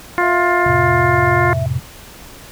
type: harmonic tone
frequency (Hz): 352.7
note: F4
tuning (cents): +17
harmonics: 1 / 2 / 3 / 4 / 5 / 6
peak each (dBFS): -18 / -19 / -18 / -21 / -21 / -23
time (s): 0.18-1.53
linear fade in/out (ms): 0
type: tone with vibrato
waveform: sine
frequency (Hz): 659.3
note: E5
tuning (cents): 0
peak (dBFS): -22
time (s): 0.22-1.66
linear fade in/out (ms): 2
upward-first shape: triangle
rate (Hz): 1.5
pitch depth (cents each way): 12
type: chord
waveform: sine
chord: F major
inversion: none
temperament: equal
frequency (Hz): 87.31 / 110 / 130.81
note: F2 / A2 / C3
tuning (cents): 0 / 0 / 0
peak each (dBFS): -23 / -22 / -19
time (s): 0.66-1.8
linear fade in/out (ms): 5
effects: pink hiss -38 dBFS RMS until 2.51 s